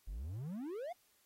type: exponential sweep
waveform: triangle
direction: up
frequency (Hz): 41.2 to 745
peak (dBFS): -38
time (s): 0.07-0.93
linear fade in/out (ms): 10
effects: white hiss -72 dBFS RMS until 1.25 s + AAC 48 kbps